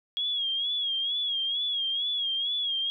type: tone with vibrato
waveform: sine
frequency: 3304 Hz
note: G#7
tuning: 10 cents flat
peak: -26 dBFS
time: 0.17-2.9 s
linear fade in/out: 0 ms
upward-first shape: sine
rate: 2.2 Hz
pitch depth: 75 cents each way
effects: none